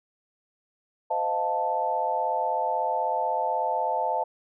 sine chord, F dominant seventh, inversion second, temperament equal with one note detuned, 514 / 622.3 / 698.5 / 880 Hz, C5 / Eb5 / F5 / A5, -31 / 0 / 0 / 0 cents, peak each -32 / -31 / -30 / -26 dBFS, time 1.1-4.24 s, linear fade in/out 10 ms, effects none

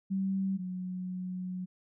sine tone pair in turn, 192.6 / 183.16 Hz, G3 / F#3, -30 / -17 cents, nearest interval minor second, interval 87 cents, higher first, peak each -28 / -34 dBFS, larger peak first, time 0.1-0.58 / 0.58-1.66 s, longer second, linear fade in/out 20 ms, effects none

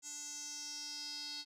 square tone with band-pass filter sweep, 293.7 Hz, D4, in tune, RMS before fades -45 dBFS, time 0.02-1.45 s, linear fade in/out 50 ms, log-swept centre 7000 to 4500 Hz, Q 6.2, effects none

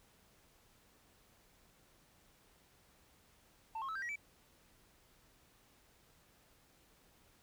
sine tone with pitch steps, 891 / 1078.1 / 1304.5 / 1578.4 / 1909.9 / 2311 Hz, A5 / C#6 / E6 / G6 / A#6 / D7, +22 / -49 / -18 / +11 / +42 / -28 cents, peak -36 dBFS, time 3.75-4.158 s, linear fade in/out 5 ms, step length 68 ms, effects tanh soft clip ceiling -38 dBFS + pink hiss -68 dBFS RMS until 7.42 s

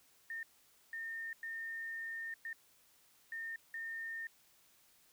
sine tone bursts at uneven times, 1821 Hz, A#6, 41 cents flat, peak -40 dBFS, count 6, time 0.3-0.43 / 0.93-1.33 / 1.43-2.34 / 2.45-2.53 / 3.32-3.56 / 3.74-4.27 s, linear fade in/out 2 ms, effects white hiss -68 dBFS RMS until 5.12 s

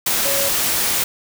sine tone in noise, 554.4 Hz, C#5, in tune, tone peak -23 dBFS, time 0.25-0.49 s, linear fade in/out 5 ms, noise white, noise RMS -19 dBFS, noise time 0.06-1.04 s, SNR -7 dB, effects none

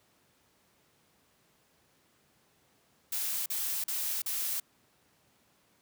blue noise bursts, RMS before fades -33 dBFS, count 4, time 3.12-4.6 s, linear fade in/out 5 ms, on 340 ms, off 40 ms, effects pink hiss -68 dBFS RMS until 5.81 s + high-pass 100 Hz 12 dB/octave

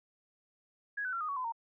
sine tone with pitch steps, 1661.2 / 1505.8 / 1365 / 1237.3 / 1121.6 / 1016.7 / 921.6 Hz, G#6 / F#6 / F6 / D#6 / C#6 / B5 / A#5, 0 / +30 / -40 / -10 / +20 / +50 / -20 cents, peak -33 dBFS, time 0.97-1.523 s, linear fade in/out 10 ms, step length 79 ms, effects none

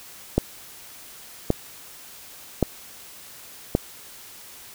click train, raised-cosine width 2 ms, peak -4 dBFS, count 4, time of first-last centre 0.38-3.751 s, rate 0.89 Hz, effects white hiss -44 dBFS RMS until 4.74 s

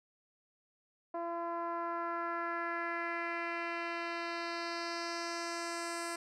10% pulse tone with low-pass filter sweep, 339.5 Hz, F4, 49 cents flat, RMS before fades -38 dBFS, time 1.14-6.16 s, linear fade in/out 5 ms, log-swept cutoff 810 to 9000 Hz, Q 2.1, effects none

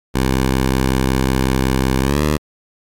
10% pulse tone with pitch glide, 65.41 to 75.14 Hz, C2 to D2, 0 to +40 cents, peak -6 dBFS, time 0.14-2.38 s, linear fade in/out 20 ms, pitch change +240 cents, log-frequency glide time 2.01-2.22 s, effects AAC 64 kbps

